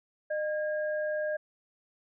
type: tone pair together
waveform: sine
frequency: 610 / 1628.5 Hz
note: D#5 / G#6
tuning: -34 / -34 cents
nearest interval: octave + perfect fourth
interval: 1700 cents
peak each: -29 / -37 dBFS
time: 0.3-1.37 s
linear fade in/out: 10 ms
effects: none